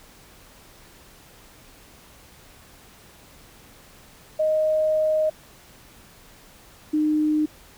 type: tone pair in turn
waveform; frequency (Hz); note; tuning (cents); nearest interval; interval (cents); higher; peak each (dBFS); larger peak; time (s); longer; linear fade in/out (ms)
sine; 622.3 / 305.1; D#5 / D#4; 0 / -34; octave; 1234; first; -18; neither; 4.39-5.3 / 6.93-7.46; first; 10
effects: pink hiss -50 dBFS RMS until 7.77 s